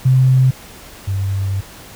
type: tone pair in turn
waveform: sine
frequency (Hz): 130 / 97.39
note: C3 / G2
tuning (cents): -11 / -11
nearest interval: perfect fourth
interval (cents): 500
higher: first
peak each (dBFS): -8 / -16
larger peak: first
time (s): 0.05-0.51 / 1.07-1.61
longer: second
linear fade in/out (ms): 10
effects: pink hiss -38 dBFS RMS until 1.95 s